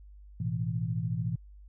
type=chord; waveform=sine; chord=A suspended second; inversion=none; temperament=just; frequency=110 / 123.75 / 165 Hz; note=A2 / B2 / E3; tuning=0 / +4 / +2 cents; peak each=-33 dBFS; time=0.4-1.36 s; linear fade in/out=5 ms; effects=added 50 Hz sine -48 dBFS peak until 1.68 s